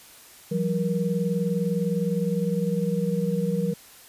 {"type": "tone cluster", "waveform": "sine", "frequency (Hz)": [169.4, 189.2, 473.4], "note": ["E3", "F#3", "A#4"], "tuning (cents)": [48, 39, 27], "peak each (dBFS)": [-26, -26, -28], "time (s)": [0.51, 3.74], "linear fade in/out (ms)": 10, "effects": ["white hiss -49 dBFS RMS until 4.08 s", "resampled to 32000 Hz"]}